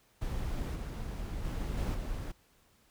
brown noise with level steps, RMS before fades -35 / -38 / -35 / -32 / -37 dBFS, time 0.21-2.32 s, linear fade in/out 10 ms, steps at 0.75 / 1.44 / 1.77 / 1.94 s, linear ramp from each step 10 ms, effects pink hiss -67 dBFS RMS until 2.9 s

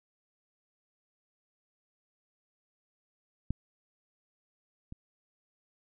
clicks, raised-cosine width 5 ms, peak -18 / -30 dBFS, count 2, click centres 3.506 / 4.924 s, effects none

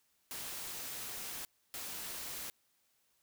white noise bursts at uneven times, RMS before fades -43 dBFS, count 2, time 0.31-1.45 / 1.74-2.5 s, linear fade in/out 0 ms, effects white hiss -75 dBFS RMS until 3.22 s

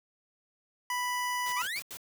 25% pulse tone, 987.8 Hz, B5, in tune, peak -26 dBFS, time 0.9-1.62 s, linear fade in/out 2 ms
white noise bursts, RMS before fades -42 dBFS, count 4, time 1.46-1.971 s, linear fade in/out 2 ms, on 64 ms, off 85 ms
30% pulse exponential sweep, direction up, 1097 to 2489 Hz, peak -30 dBFS, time 1.56-1.8 s, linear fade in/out 10 ms
effects none

